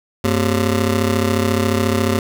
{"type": "ring-modulated tone", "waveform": "20% pulse", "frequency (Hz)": 159.2, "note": "D#3", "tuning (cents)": 40, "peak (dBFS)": -7, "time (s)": [0.24, 2.19], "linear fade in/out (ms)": 2, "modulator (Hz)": 62.5, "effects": []}